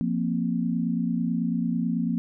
sine chord, F suspended fourth, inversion none, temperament just, 174.61 / 232.8 / 261.9 Hz, F3 / Bb3 / C4, 0 / -2 / +2 cents, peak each -27 / -26 / -30 dBFS, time 0.01-2.18 s, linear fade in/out 0 ms, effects none

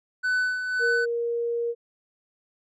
triangle tone with tremolo, 1500 Hz, F#6, 23 cents sharp, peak -19 dBFS, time 0.23-1.06 s, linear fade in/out 20 ms, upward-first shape sine, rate 1.9 Hz, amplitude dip 55%
sine tone, 470 Hz, A#4, 14 cents sharp, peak -24 dBFS, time 0.79-1.75 s, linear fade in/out 50 ms
effects resampled to 22050 Hz

